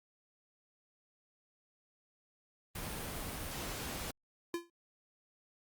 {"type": "noise", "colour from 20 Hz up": "pink", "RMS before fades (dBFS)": -41, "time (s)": [2.75, 4.11], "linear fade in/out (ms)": 5}
{"type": "tone with exponential decay", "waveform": "square", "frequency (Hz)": 342.6, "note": "F4", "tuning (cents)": -33, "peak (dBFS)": -32, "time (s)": [4.54, 4.7], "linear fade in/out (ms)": 2, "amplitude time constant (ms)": 33}
{"effects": ["Opus 32 kbps"]}